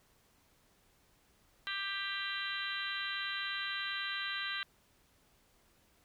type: harmonic tone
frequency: 394.5 Hz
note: G4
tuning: 11 cents sharp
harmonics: 3 / 4 / 5 / 6 / 7 / 8 / 9 / 10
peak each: -45 / -40 / -43 / -49 / -45 / -43 / -51 / -43 dBFS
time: 1.67-4.63 s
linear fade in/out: 0 ms
effects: pink hiss -69 dBFS RMS until 6.04 s